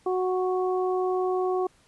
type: harmonic tone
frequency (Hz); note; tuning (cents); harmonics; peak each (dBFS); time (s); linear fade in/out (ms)
369.1; F#4; -4; 1 / 2 / 3; -24 / -30 / -34; 0.06-1.67; 5
effects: pink hiss -61 dBFS RMS until 1.87 s + resampled to 24000 Hz